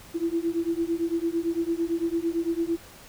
sine beating tone pair, 330.4 / 339.3 Hz, E4 / F4, +4 / -50 cents, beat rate 8.9 Hz, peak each -27 dBFS, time 0.14-2.77 s, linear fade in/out 20 ms, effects pink hiss -48 dBFS RMS until 3.08 s

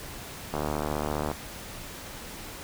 click train, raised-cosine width 1 ms, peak -15 dBFS, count 59, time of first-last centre 0.54-1.314 s, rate 74.9 Hz, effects pink hiss -41 dBFS RMS until 2.63 s

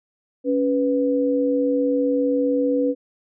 sine tone pair together, 278.6 / 493.9 Hz, C#4 / B4, +9 / 0 cents, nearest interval minor seventh, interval 991 cents, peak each -20 dBFS, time 0.44-2.95 s, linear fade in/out 50 ms, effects none

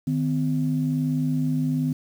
sine tone pair together, 153.5 / 254.6 Hz, D#3 / C4, -23 / -47 cents, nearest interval major sixth, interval 876 cents, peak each -23 / -23 dBFS, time 0.07-1.93 s, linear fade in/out 5 ms, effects tanh soft clip ceiling -13 dBFS + 8-bit

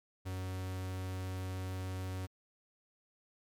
45% pulse tone, 93.2 Hz, F#2, 13 cents sharp, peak -37 dBFS, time 0.25-2.27 s, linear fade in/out 20 ms, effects MP3 96 kbps

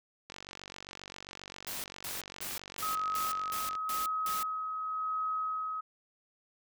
click train, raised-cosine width 0.2 ms, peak -26 dBFS, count 165, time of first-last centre 0.3-3.753 s, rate 47.5 Hz
white noise bursts, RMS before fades -39 dBFS, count 8, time 1.67-4.43 s, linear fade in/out 2 ms, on 170 ms, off 200 ms
sine tone with tremolo, 1271 Hz, D#6, 36 cents sharp, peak -30 dBFS, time 2.82-5.81 s, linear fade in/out 10 ms, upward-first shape sine, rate 0.92 Hz, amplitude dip 35%
effects none

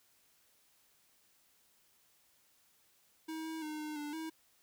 square tone with pitch steps, 318.8 / 320.7 / 306.1 / 304.4 / 294.7 / 320.3 Hz, D#4 / E4 / D#4 / D#4 / D4 / E4, +42 / -48 / -28 / -38 / +6 / -50 cents, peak -40 dBFS, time 3.28-4.3 s, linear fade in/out 10 ms, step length 170 ms, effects white hiss -70 dBFS RMS until 4.62 s

